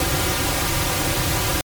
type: noise with comb filter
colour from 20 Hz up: pink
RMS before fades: -21 dBFS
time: 0-1.61 s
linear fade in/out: 2 ms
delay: 4.6 ms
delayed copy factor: -0.85
effects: MP3 96 kbps